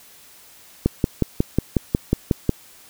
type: click train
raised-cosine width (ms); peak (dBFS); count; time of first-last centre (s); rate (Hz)
3; -3; 10; 0.86-2.493; 5.51
effects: white hiss -48 dBFS RMS until 2.89 s